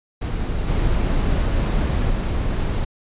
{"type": "noise with level steps", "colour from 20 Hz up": "brown", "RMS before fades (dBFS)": [-23, -19, -21], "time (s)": [0.21, 2.85], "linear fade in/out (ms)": 10, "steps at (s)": [0.68, 2.1], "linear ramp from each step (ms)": 5, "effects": ["resampled to 8000 Hz"]}